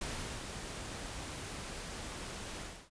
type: noise with ADSR envelope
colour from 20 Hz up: pink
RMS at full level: -39 dBFS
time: 0.01-2.9 s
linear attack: 5 ms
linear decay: 400 ms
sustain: -4 dB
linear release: 300 ms
effects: resampled to 22050 Hz